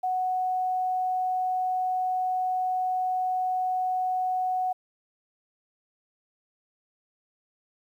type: tone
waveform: sine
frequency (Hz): 740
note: F#5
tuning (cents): 0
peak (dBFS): -24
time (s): 0.03-4.73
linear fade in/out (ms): 10
effects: 10-bit